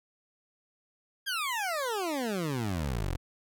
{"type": "exponential sweep", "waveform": "20% pulse", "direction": "down", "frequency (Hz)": [1657, 38.89], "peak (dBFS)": -25, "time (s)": [1.26, 3.17], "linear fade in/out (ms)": 20, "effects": []}